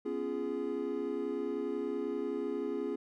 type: chord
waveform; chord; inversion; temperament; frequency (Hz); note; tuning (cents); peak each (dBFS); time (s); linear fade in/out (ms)
triangle; C# dominant seventh; third; equal with one note detuned; 246.9 / 277.2 / 343 / 415.3; B3 / C#4 / E#4 / G#4; 0 / 0 / -31 / 0; -39 / -37 / -37 / -34; 0.05-2.96; 10
effects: none